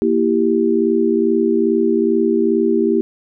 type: chord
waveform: sine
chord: E diminished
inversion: second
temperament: equal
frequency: 233.1 / 329.6 / 392 Hz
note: Bb3 / E4 / G4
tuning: 0 / 0 / 0 cents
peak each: -18 / -17 / -16 dBFS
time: 0.02-3.01 s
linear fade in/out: 0 ms
effects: none